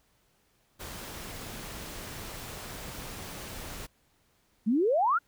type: noise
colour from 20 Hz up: pink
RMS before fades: -41 dBFS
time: 0.79-3.87 s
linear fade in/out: 20 ms
type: exponential sweep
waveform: sine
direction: up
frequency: 200.4 to 1480 Hz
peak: -22 dBFS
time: 4.66-5.19 s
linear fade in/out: 20 ms
effects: pink hiss -69 dBFS RMS until 5.27 s